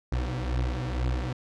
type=beating tone pair; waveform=30% pulse; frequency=61.74 / 63.84 Hz; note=B1 / C2; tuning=0 / -42 cents; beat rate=2.1 Hz; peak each=-26 / -28 dBFS; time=0.12-1.33 s; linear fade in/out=5 ms; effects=low-pass 5000 Hz 12 dB/octave